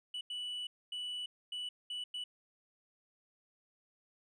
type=tone bursts at uneven times; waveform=sine; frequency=2960 Hz; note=F#7; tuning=in tune; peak=-35 dBFS; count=6; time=0.14-0.21 / 0.3-0.67 / 0.92-1.26 / 1.52-1.69 / 1.9-2.04 / 2.14-2.24 s; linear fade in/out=5 ms; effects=tanh soft clip ceiling -37 dBFS